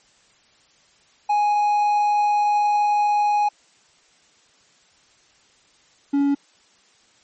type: tone pair in turn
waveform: triangle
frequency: 830.6 / 281.9 Hz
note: G#5 / C#4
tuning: 0 / +29 cents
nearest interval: octave + perfect fifth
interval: 1871 cents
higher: first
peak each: -14 dBFS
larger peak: neither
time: 1.29-3.49 / 6.13-6.35 s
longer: first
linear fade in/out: 10 ms
effects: white hiss -57 dBFS RMS until 7.23 s + MP3 32 kbps